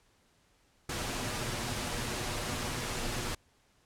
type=noise with comb filter; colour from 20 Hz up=pink; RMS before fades=-35 dBFS; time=0.89-3.35 s; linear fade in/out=5 ms; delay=8.3 ms; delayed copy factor=+0.5; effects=pink hiss -68 dBFS RMS until 3.85 s + low-pass 10000 Hz 12 dB/octave